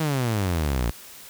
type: exponential sweep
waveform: sawtooth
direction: down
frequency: 162.9 to 54.9 Hz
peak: -18 dBFS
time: 0-0.91 s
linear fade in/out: 5 ms
effects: white hiss -44 dBFS RMS until 1.29 s